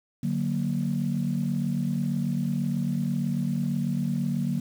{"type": "chord", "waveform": "sine", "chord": "D augmented", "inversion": "none", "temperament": "equal", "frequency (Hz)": [146.83, 185, 233.1], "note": ["D3", "F#3", "A#3"], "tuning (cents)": [0, 0, 0], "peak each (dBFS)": -28, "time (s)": [0.23, 4.6], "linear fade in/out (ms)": 5, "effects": ["tanh soft clip ceiling -16 dBFS", "8-bit"]}